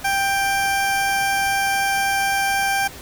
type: tone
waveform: 20% pulse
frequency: 788 Hz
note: G5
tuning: 9 cents sharp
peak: -13 dBFS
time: 0.04-2.88 s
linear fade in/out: 10 ms
effects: pink hiss -38 dBFS RMS until 3.01 s